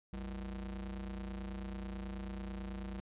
square ring-modulated tone, 69.3 Hz, C#2, in tune, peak -38 dBFS, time 0.13-3 s, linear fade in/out 0 ms, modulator 124 Hz, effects resampled to 8000 Hz

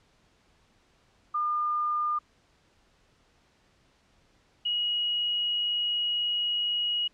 sine tone pair in turn, 1208 / 2899 Hz, D6 / F#7, +48 / -36 cents, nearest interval octave + minor third, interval 1516 cents, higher second, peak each -25 dBFS, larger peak neither, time 1.34-2.19 / 4.65-7.08 s, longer second, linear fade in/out 10 ms, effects pink hiss -65 dBFS RMS until 7.13 s + low-pass 6000 Hz 12 dB/octave

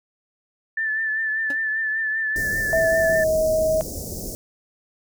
sine tone with vibrato, 1760 Hz, A6, in tune, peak -21 dBFS, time 0.77-3.24 s, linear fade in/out 5 ms, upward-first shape triangle, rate 5.1 Hz, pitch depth 40 cents each way
25% pulse tone with exponential decay, 279.5 Hz, C#4, 14 cents sharp, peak -25 dBFS, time 1.5-1.58 s, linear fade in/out 2 ms, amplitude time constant 17 ms
pink band-stop noise, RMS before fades -31 dBFS, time 2.36-4.35 s, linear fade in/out 0 ms, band 650 to 5200 Hz, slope 48 dB/octave
sine tone with pitch glide, 652 to 632 Hz, E5 to D#5, -19 to +27 cents, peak -17 dBFS, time 2.73-3.81 s, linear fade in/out 0 ms, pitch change -54 cents, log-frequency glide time 3.1-3.24 s
effects none

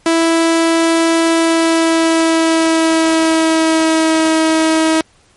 sawtooth tone with pitch glide, 329.6 to 319.5 Hz, E4 to D#4, 0 to +46 cents, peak -6 dBFS, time 0.06-5.01 s, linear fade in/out 2 ms, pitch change -54 cents, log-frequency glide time 1.31-4.32 s, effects pink hiss -51 dBFS RMS until 5.36 s + MP3 48 kbps

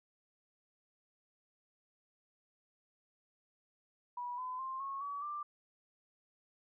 sine tone with pitch steps, 975 / 1013.5 / 1053.5 / 1095 / 1138.2 / 1183.2 Hz, B5 / B5 / C6 / C#6 / C#6 / D6, -23 / +45 / +12 / -22 / +45 / +13 cents, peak -38 dBFS, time 4.17-5.43 s, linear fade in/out 5 ms, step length 210 ms, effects none

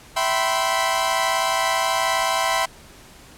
sawtooth chord, C major seventh, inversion first, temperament equal with one note detuned, 659.3 / 771.9 / 987.8 / 1046.5 Hz, E5 / G5 / B5 / C6, 0 / -27 / 0 / 0 cents, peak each -21 dBFS, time 0.16-2.66 s, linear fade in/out 10 ms, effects pink hiss -46 dBFS RMS until 3.37 s + low-pass 12000 Hz 12 dB/octave

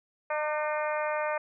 harmonic tone with a mistuned harmonic, 303.4 Hz, D#4, 44 cents flat, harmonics 2 / 3 / 4 / 5 / 6 / 7 / 8, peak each -30 / -34 / -36 / -38 / -40 / -41 / -42 dBFS, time 0.3-1.38 s, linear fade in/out 5 ms, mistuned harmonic 4, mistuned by -21 cents, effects none

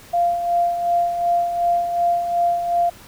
sine tone with tremolo, 694 Hz, F5, 11 cents flat, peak -14 dBFS, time 0.13-2.9 s, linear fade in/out 10 ms, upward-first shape sine, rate 2.7 Hz, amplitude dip 55%, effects pink hiss -44 dBFS RMS until 3.07 s

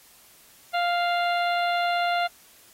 harmonic tone with a mistuned harmonic, 698.5 Hz, F5, in tune, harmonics 1 / 2 / 3 / 4 / 5 / 6, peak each -23 / -29 / -33 / -35 / -37 / -39 dBFS, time 0.73-2.28 s, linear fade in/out 20 ms, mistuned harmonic 6, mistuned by -31 cents, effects white hiss -54 dBFS RMS until 2.73 s + AAC 48 kbps

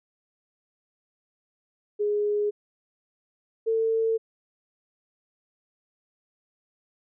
sine tone pair in turn, 415.3 / 448.9 Hz, G#4 / A4, 0 / +35 cents, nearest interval minor second, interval 135 cents, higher second, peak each -22 / -21 dBFS, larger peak second, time 1.99-2.51 / 3.66-4.18 s, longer neither, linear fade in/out 20 ms, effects none

